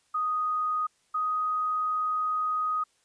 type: tone pair in turn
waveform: sine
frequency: 1244.5 / 1250.4 Hz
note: D#6 / D#6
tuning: 0 / +8 cents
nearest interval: unison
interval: 8 cents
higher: second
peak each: -25 dBFS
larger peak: neither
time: 0.14-0.87 / 1.14-2.84 s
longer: second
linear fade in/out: 10 ms
effects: white hiss -68 dBFS RMS until 3.04 s + resampled to 22050 Hz